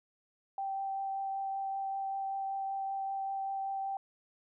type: tone with vibrato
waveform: sine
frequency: 780 Hz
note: G5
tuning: 9 cents flat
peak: -33 dBFS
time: 0.58-3.97 s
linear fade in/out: 2 ms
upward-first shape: triangle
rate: 5.2 Hz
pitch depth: 10 cents each way
effects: none